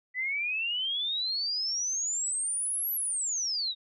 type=exponential two-way sweep; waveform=sine; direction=up then down; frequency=1975.5 to 11950 to 3710 Hz; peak=-28 dBFS; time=0.14-3.75 s; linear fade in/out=50 ms; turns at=2.93 s; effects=none